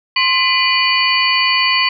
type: tone cluster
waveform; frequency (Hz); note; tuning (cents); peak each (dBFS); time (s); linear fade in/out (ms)
sine; 1048 / 2011 / 2431 / 2954 / 4496; C6 / B6 / D#7 / F#7 / C#8; +2 / +31 / -41 / -3 / +24; -18; 0.16-1.89; 5
effects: none